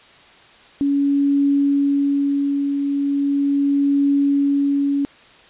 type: tone with tremolo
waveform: sine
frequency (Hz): 281.4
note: C#4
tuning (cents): +26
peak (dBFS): -13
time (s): 0.81-5.05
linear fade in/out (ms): 0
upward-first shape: triangle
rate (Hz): 0.38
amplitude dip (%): 45
effects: white hiss -47 dBFS RMS until 5.49 s + resampled to 8000 Hz